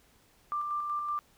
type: tone with tremolo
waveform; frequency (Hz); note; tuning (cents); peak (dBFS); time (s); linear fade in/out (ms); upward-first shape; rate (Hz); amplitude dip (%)
sine; 1184; D6; +14; -29; 0.52-1.19; 0; square; 5.3; 30
effects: pink hiss -64 dBFS RMS until 1.37 s